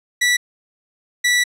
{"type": "tone pair in turn", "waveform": "sawtooth", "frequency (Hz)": [1957, 1957], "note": ["B6", "B6"], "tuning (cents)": [-16, -16], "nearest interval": "unison", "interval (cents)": 0, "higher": "neither", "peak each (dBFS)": -10, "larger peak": "neither", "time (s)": [[0.21, 0.37], [1.24, 1.44]], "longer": "second", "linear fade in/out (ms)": 10, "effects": ["low-pass 10000 Hz 12 dB/octave"]}